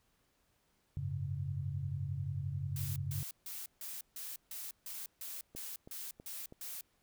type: chord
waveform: sine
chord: F# suspended second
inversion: none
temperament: equal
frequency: 92.5 / 103.83 / 138.59 Hz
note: F#2 / G#2 / C#3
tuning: 0 / 0 / 0 cents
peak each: -40 / -42 / -38 dBFS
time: 0.97-3.23 s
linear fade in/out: 0 ms
type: noise bursts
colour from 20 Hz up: blue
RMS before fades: -44 dBFS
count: 12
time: 2.76-6.81 s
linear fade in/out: 2 ms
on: 200 ms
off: 150 ms
type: click train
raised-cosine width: 2 ms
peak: -37 dBFS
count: 4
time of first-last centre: 5.55-6.524 s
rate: 3.08 Hz
effects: pink hiss -75 dBFS RMS until 7.02 s